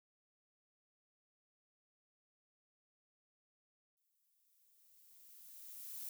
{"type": "noise with exponential growth", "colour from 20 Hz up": "violet", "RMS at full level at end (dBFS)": -45, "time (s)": [3.97, 6.09], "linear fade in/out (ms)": 1, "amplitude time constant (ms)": 460, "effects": []}